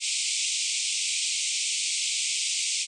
white band-pass noise, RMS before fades -28 dBFS, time 0-2.87 s, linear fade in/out 50 ms, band 2200 to 8800 Hz, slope 96 dB/octave, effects none

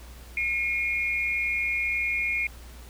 sine tone pair together, 2161 / 2421 Hz, C#7 / D#7, -45 / -48 cents, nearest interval major second, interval 197 cents, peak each -27 dBFS, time 0.37-2.47 s, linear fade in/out 2 ms, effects added 60 Hz sine -43 dBFS peak until 2.89 s + pink hiss -50 dBFS RMS until 2.89 s

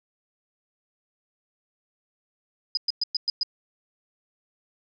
sine tone bursts, 4983 Hz, D#8, 2 cents sharp, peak -21 dBFS, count 6, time 2.75-3.432 s, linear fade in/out 2 ms, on 22 ms, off 110 ms, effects none

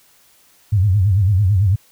sine tone with vibrato, 98 Hz, G2, in tune, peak -11 dBFS, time 0.72-1.76 s, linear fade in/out 10 ms, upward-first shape sine, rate 9 Hz, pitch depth 160 cents each way, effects white hiss -53 dBFS RMS until 1.91 s

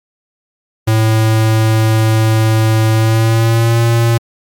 square tone with pitch glide, 110.5 to 116.26 Hz, A2 to A#2, +8 to -4 cents, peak -9 dBFS, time 0.87-4.18 s, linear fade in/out 10 ms, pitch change +88 cents, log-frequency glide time 2.93-3.81 s, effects MP3 96 kbps

